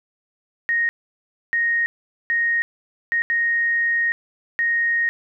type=tone bursts at uneven times; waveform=sine; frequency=1864.7 Hz; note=A#6; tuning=in tune; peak=-17 dBFS; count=6; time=0.69-0.89 / 1.53-1.86 / 2.3-2.62 / 3.12-3.22 / 3.3-4.12 / 4.59-5.09 s; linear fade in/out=0 ms; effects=none